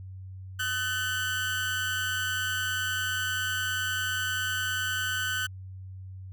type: tone with amplitude modulation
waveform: 30% pulse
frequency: 1513 Hz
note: F#6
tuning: 38 cents sharp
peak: -22 dBFS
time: 0.59-5.47 s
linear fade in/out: 10 ms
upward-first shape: sine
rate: 250 Hz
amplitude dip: 65%
effects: added 94 Hz sine -39 dBFS peak until 6.32 s